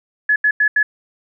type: tone bursts at uneven times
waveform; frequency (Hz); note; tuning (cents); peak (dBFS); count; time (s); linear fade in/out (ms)
sine; 1703; G#6; +43; -11; 4; 0.29-0.36 / 0.44-0.51 / 0.6-0.68 / 0.76-0.83; 5
effects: none